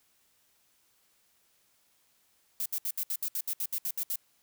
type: noise bursts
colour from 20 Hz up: violet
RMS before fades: -32 dBFS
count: 13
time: 2.6-4.158 s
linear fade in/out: 2 ms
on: 58 ms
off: 67 ms
effects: white hiss -69 dBFS RMS until 4.42 s